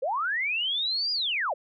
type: linear two-way sweep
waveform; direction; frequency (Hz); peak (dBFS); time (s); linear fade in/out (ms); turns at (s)
sine; up then down; 471.9 to 4938 to 471.9; -25; 0.02-1.54; 10; 1.12
effects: none

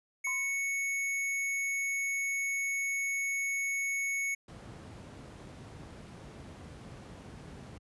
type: tone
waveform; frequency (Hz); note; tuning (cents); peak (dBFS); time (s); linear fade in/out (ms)
square; 2214; C#7; -3; -31; 0.24-4.35; 10
type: tone with exponential decay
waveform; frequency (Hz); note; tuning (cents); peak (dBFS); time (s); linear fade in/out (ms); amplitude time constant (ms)
sine; 1030; C6; -28; -38; 0.27-0.7; 0; 92
type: noise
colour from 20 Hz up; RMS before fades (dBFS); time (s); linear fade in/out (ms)
brown; -42; 4.48-7.78; 5
effects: high-pass 100 Hz 12 dB/octave + resampled to 24000 Hz

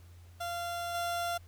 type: tone with level steps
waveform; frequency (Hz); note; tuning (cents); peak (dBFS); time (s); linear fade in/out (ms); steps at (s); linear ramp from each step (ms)
30% pulse; 691; F5; -19; -32 / -29; 0.4-1.38; 10; 0.94; 10
effects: added 87 Hz sine -51 dBFS peak until 1.47 s + pink hiss -64 dBFS RMS until 1.47 s

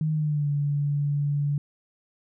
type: tone with pitch glide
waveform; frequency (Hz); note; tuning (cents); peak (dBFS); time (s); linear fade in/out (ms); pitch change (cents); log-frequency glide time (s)
sine; 155.56 to 144.31; D#3 to D3; 0 to -30; -22; 0.01-1.58; 2; -130; 0.12-0.49
effects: none

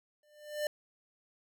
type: tone with exponential growth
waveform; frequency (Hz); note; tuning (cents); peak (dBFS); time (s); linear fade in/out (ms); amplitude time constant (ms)
square; 597; D5; +28; -29; 0.23-0.67; 2; 95
effects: none

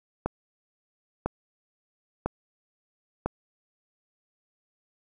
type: click train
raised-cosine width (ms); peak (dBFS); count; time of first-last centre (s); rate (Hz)
1; -12; 4; 0.26-3.26; 1
effects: 9-bit

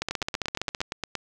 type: two click trains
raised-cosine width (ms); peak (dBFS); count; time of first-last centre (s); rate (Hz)
0.2; -12 / -10; 10 / 13; 0.11-1.153 / 0.02-0.815; 8.63 / 15.1
effects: none

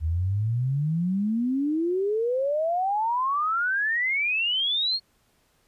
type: exponential sweep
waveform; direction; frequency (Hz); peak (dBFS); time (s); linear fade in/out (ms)
sine; up; 75.8 to 4362; -22; 0-5; 50
effects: pink hiss -66 dBFS RMS until 5.67 s + resampled to 32000 Hz

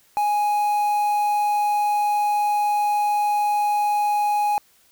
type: tone with quantisation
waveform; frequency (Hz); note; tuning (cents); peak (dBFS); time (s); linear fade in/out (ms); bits
triangle; 830.6; G#5; 0; -16; 0.17-4.58; 0; 6
effects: white hiss -58 dBFS RMS until 4.91 s

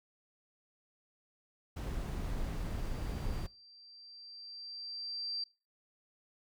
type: noise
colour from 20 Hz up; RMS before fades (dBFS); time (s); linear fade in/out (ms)
brown; -37; 1.76-3.47; 10
type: tone with exponential growth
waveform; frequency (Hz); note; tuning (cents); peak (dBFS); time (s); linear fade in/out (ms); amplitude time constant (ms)
sine; 4699; D8; 0; -34; 2.17-5.44; 5; 710
effects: noise-tail reverb RT60 0.3 s tail -22 dB re dry

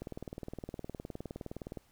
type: click train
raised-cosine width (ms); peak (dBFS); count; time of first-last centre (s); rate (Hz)
2; -27; 35; 0.02-1.773; 19.4
effects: pink hiss -68 dBFS RMS until 1.91 s

